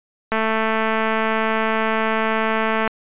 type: click train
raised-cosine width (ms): 0.5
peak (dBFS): -6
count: 566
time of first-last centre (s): 0.32-2.877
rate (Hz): 221
effects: resampled to 8000 Hz